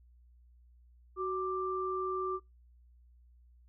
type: tone pair together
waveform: sine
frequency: 373.5 / 1179.6 Hz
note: F#4 / D6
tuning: +16 / +7 cents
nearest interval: octave + minor sixth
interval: 1991 cents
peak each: -34 / -35 dBFS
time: 1.16-2.4 s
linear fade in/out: 50 ms
effects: noise-tail reverb RT60 0.2 s tail -25 dB re dry + added 60 Hz sine -58 dBFS peak until 3.68 s

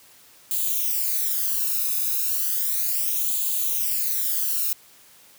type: noise with flanger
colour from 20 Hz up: violet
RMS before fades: -24 dBFS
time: 0.51-4.73 s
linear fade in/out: 0 ms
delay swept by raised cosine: 0.27 to 0.79 ms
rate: 0.34 Hz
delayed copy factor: +0.8
effects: white hiss -52 dBFS RMS until 5.38 s + high-pass 60 Hz 12 dB/octave

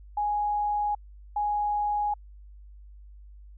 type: tone pair in turn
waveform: sine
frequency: 830.6 / 830.6 Hz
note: G#5 / G#5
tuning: 0 / 0 cents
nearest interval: unison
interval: 0 cents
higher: neither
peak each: -24 dBFS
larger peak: neither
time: 0.17-0.95 / 1.36-2.14 s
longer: neither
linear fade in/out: 5 ms
effects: added 50 Hz sine -45 dBFS peak until 3.57 s

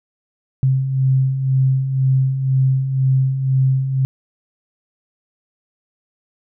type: beating tone pair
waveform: sine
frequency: 130.81 / 132.81 Hz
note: C3 / C3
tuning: 0 / +26 cents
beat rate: 2 Hz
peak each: -22 / -14 dBFS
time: 0.63-4.05 s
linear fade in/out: 0 ms
effects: none

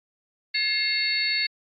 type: tone cluster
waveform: sine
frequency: 1712 / 2134 / 2704 / 3758 / 4434 Hz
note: A6 / C7 / E7 / A#7 / C#8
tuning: -48 / +34 / +43 / +13 / 0 cents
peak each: -34 / -26 / -33 / -34 / -25 dBFS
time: 0.54-1.47 s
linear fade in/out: 10 ms
effects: AAC 48 kbps

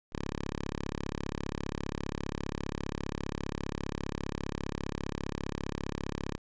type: tone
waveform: 5% pulse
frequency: 34.99 Hz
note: C#1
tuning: 17 cents sharp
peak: -23 dBFS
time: 0.12-6.38 s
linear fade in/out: 10 ms
effects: resampled to 16000 Hz

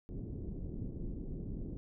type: low-pass noise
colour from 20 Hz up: pink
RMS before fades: -41 dBFS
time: 0.09-1.77 s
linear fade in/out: 0 ms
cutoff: 360 Hz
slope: 24 dB/octave
effects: none

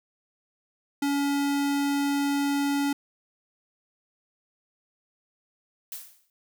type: tone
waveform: square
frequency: 282.7 Hz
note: C#4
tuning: 34 cents sharp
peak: -24 dBFS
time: 1.02-2.93 s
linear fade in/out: 5 ms
type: noise with exponential decay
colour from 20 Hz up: blue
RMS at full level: -34 dBFS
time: 5.92-6.3 s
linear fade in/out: 1 ms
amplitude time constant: 81 ms
effects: none

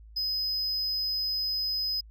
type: tone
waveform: triangle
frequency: 5040 Hz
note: D#8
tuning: 21 cents sharp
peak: -26 dBFS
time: 0.16-2.01 s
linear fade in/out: 10 ms
effects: added 54 Hz sine -47 dBFS peak until 2.1 s

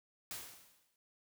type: noise with exponential decay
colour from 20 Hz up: white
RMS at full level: -42 dBFS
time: 0.31-0.96 s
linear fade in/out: 1 ms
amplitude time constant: 140 ms
effects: none

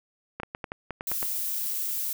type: clicks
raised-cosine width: 0.5 ms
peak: -18 dBFS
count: 9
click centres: 0.4 / 0.433 / 0.549 / 0.642 / 0.719 / 0.907 / 1.009 / 1.117 / 1.228 s
type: noise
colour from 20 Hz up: violet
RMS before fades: -30 dBFS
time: 1.07-2.13 s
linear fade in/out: 2 ms
effects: none

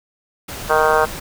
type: noise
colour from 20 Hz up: pink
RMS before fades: -30 dBFS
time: 0.48-1.2 s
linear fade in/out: 10 ms
type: harmonic tone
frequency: 155.56 Hz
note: D#3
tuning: in tune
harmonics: 3 / 4 / 5 / 6 / 7 / 8 / 9 / 10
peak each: -18 / -19 / -20 / -21 / -21 / -22 / -23 / -23 dBFS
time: 0.69-1.06 s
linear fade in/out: 20 ms
effects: none

